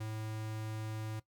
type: tone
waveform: square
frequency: 109.1 Hz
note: A2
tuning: 14 cents flat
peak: -39 dBFS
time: 0-1.2 s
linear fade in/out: 10 ms
effects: noise-tail reverb RT60 0.1 s tail -17 dB re dry